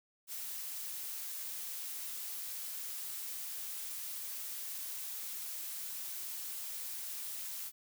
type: noise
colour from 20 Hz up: blue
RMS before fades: -42 dBFS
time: 0.27-7.72 s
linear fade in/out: 50 ms
effects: none